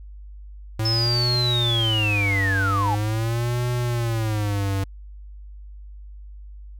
square tone with vibrato, 109.1 Hz, A2, 14 cents flat, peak -22 dBFS, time 0.79-4.84 s, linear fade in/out 5 ms, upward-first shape sine, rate 0.43 Hz, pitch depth 200 cents each way
sine linear sweep, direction down, 5274 to 789 Hz, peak -21 dBFS, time 0.85-2.95 s, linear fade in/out 5 ms
effects added 50 Hz sine -37 dBFS peak until 6.79 s

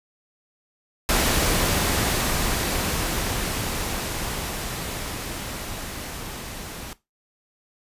pink noise with level ramp, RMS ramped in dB -20 to -36 dBFS, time 1.09-6.93 s, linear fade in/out 0 ms, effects noise-tail reverb RT60 0.2 s tail -17 dB re dry + resampled to 32000 Hz

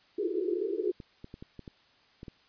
pink band-pass noise, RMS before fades -31 dBFS, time 0.18-0.92 s, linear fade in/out 5 ms, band 340 to 440 Hz, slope 96 dB/octave
clicks, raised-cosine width 3 ms, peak -30 dBFS, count 8, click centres 1.002 / 1.244 / 1.341 / 1.425 / 1.593 / 1.678 / 2.231 / 2.282 s
effects white hiss -63 dBFS RMS until 2.48 s + resampled to 11025 Hz

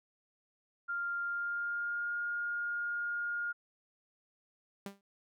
sine tone with pitch glide, 1396.9 to 1419.7 Hz, F6 to F6, 0 to +28 cents, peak -33 dBFS, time 0.88-3.53 s, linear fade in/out 20 ms, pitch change +28 cents, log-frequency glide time 1.21-2.14 s
sawtooth tone with exponential decay, 198.5 Hz, G3, 22 cents sharp, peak -33 dBFS, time 4.86-5.01 s, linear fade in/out 2 ms, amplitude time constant 32 ms
effects none

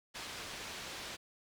white low-pass noise, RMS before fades -45 dBFS, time 0.14-1.17 s, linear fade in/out 20 ms, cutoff 4600 Hz, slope 12 dB/octave, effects none

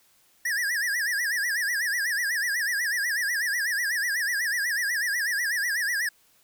square tone with vibrato, 1778 Hz, A6, 18 cents sharp, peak -25 dBFS, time 0.45-6.09 s, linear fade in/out 5 ms, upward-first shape sine, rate 8.1 Hz, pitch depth 180 cents each way, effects white hiss -62 dBFS RMS until 6.43 s

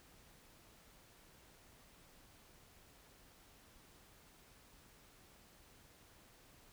silence, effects pink hiss -64 dBFS RMS until 6.72 s

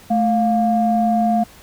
sine tone pair together, 218.4 / 704.3 Hz, A3 / F5, -13 / +14 cents, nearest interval octave + minor sixth, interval 2027 cents, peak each -16 dBFS, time 0.1-1.44 s, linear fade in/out 10 ms, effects tanh soft clip ceiling -6 dBFS + pink hiss -45 dBFS RMS until 1.62 s

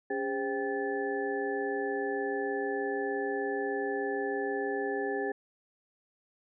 sine tone cluster, 279.9 / 406.4 / 523 / 785 / 1737 Hz, C#4 / G#4 / C5 / G5 / A6, +17 / -38 / -1 / +2 / -23 cents, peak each -38 / -32 / -39 / -38 / -38 dBFS, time 0.1-5.32 s, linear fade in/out 5 ms, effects none

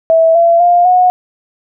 sine tone with pitch steps, 653 / 677.2 / 702.3 / 728.3 Hz, E5 / E5 / F5 / F#5, -17 / +46 / +10 / -28 cents, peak -5 dBFS, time 0.1-1.1 s, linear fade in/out 0 ms, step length 250 ms, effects none

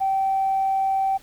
sine tone, 774 Hz, G5, 22 cents flat, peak -18 dBFS, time 0-1.18 s, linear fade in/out 20 ms, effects tanh soft clip ceiling -14 dBFS + pink hiss -51 dBFS RMS until 1.22 s

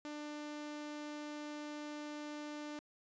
sawtooth tone, 297.6 Hz, D4, 23 cents sharp, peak -39 dBFS, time 0.05-2.79 s, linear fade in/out 0 ms, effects resampled to 16000 Hz

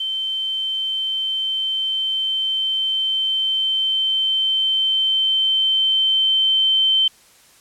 sine tone with level ramp, 3097 Hz, G7, 22 cents flat, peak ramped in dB -21 to -13 dBFS, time 0-7.08 s, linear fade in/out 5 ms, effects white hiss -51 dBFS RMS until 7.6 s + low-pass 11000 Hz 12 dB/octave

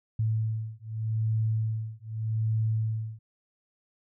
sine beating tone pair, 110 / 110.83 Hz, A2 / A2, 0 / +13 cents, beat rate 0.83 Hz, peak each -29 dBFS, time 0.19-3.19 s, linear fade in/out 5 ms, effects none

